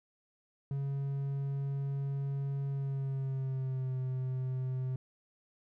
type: tone with pitch glide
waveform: triangle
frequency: 138.59 to 129.31 Hz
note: C#3 to C3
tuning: 0 to -20 cents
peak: -30 dBFS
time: 0.71-4.96 s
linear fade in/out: 2 ms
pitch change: -120 cents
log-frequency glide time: 2.69-3.96 s
effects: none